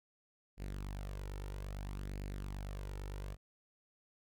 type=tone with flanger; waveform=sawtooth; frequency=48.84 Hz; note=G1; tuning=6 cents flat; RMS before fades=-43 dBFS; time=0.57-3.37 s; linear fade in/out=50 ms; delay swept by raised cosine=0.42 to 2.22 ms; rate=0.61 Hz; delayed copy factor=+0.5; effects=none